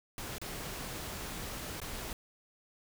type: noise with dropouts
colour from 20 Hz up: pink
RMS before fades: -41 dBFS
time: 0.18-2.13 s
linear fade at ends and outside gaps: 1 ms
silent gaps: 0.383-0.415 / 1.802-1.816 s
effects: none